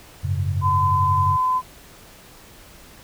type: chord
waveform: sine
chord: F# suspended second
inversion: none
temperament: equal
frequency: 92.5 / 103.83 / 138.59 Hz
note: F#2 / G#2 / C#3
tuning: 0 / 0 / 0 cents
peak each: -22 / -27 / -26 dBFS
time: 0.23-1.37 s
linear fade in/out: 20 ms
type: tone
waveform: sine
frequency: 1018 Hz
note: C6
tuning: 48 cents flat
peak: -17 dBFS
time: 0.61-1.62 s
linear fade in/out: 50 ms
effects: pink hiss -46 dBFS RMS until 3.03 s